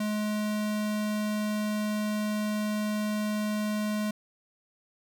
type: tone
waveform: square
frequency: 211.4 Hz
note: G#3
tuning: 31 cents sharp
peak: -28 dBFS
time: 0-4.11 s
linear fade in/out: 5 ms
effects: none